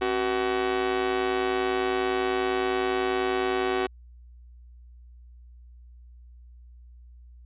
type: tone with amplitude modulation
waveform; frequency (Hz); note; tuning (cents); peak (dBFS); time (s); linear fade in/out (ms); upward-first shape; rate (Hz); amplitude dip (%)
sawtooth; 376.3; F#4; +29; -16; 0.01-3.87; 10; sine; 110; 80
effects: added 60 Hz sine -46 dBFS peak until 7.45 s + resampled to 8000 Hz